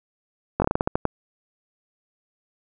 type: slowing click train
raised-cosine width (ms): 1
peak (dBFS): -6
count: 10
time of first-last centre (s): 0.6-1.053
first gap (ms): 20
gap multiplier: 1.22
effects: none